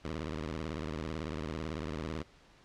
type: tone with vibrato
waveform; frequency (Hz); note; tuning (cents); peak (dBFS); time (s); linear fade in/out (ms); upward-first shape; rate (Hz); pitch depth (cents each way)
10% pulse; 77.78; D#2; 0; -28; 0.04-2.23; 10; triangle; 18; 280
effects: pink hiss -61 dBFS RMS until 2.64 s + low-pass 5000 Hz 12 dB/octave